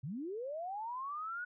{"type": "linear sweep", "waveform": "sine", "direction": "up", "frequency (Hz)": [116.54, 1480], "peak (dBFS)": -38, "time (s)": [0.03, 1.45], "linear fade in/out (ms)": 10, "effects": []}